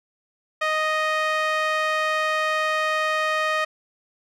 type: tone with band-pass filter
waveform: sawtooth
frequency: 622.3 Hz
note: D#5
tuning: in tune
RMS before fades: -23 dBFS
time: 0.61-3.65 s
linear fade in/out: 10 ms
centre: 1700 Hz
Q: 1.3
effects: none